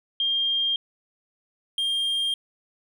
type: tone pair in turn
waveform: sine / triangle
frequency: 3207 / 3207 Hz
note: G7 / G7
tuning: +39 / +39 cents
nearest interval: unison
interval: 0 cents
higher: neither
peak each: -21 dBFS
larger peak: neither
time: 0.2-0.76 / 1.78-2.34 s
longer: neither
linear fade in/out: 2 ms
effects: none